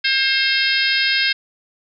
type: harmonic tone with a mistuned harmonic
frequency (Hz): 533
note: C5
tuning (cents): +32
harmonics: 3 / 4 / 5 / 6 / 7 / 8 / 9 / 10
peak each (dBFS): -21 / -22 / -23 / -24 / -24 / -25 / -26 / -26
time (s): 0.04-1.33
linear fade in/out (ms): 10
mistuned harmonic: 10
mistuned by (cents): -62
effects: none